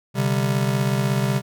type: chord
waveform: square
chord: C suspended second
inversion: none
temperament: just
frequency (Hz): 130.81 / 147.16 / 196.22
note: C3 / D3 / G3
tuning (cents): 0 / +4 / +2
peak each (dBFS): -22 / -27 / -25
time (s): 0.14-1.42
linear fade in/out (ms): 50
effects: none